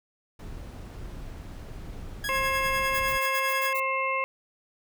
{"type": "noise", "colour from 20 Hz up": "brown", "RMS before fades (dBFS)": -39, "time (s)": [0.39, 3.18], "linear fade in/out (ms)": 5}
{"type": "tone with tremolo", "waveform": "sawtooth", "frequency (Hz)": 1661.2, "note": "G#6", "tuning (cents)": 0, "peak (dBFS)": -25, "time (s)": [2.24, 3.73], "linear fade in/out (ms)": 2, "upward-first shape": "sine", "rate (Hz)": 10, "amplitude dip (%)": 55}
{"type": "harmonic tone", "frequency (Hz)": 532, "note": "C5", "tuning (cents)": 29, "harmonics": [1, 2, 4, 5], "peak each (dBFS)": [-32, -28, -30, -33], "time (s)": [2.29, 4.24], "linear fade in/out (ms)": 0}
{"type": "noise bursts", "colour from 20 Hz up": "violet", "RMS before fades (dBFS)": -36, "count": 7, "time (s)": [2.94, 3.803], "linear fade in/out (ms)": 10, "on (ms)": 59, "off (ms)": 75}
{"effects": []}